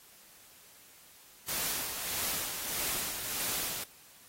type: noise with tremolo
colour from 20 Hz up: white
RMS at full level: -33 dBFS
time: 1.48-3.84 s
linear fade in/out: 5 ms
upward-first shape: sine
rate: 1.6 Hz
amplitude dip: 45%
effects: white hiss -57 dBFS RMS until 4.28 s + AAC 48 kbps